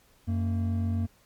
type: tone pair together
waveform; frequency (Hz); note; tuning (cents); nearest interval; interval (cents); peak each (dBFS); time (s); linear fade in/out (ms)
triangle; 92.3 / 229; F#2 / A#3; -4 / -31; octave + major third; 1573; -24 / -29; 0.27-1.07; 20
effects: pink hiss -62 dBFS RMS until 1.25 s + MP3 96 kbps